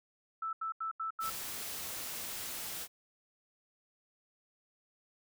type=tone bursts; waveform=sine; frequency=1318.5 Hz; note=E6; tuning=in tune; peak=-34 dBFS; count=5; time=0.42-1.298 s; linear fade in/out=5 ms; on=110 ms; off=82 ms
type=noise; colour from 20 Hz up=white; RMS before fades=-41 dBFS; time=1.2-2.88 s; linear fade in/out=50 ms
effects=none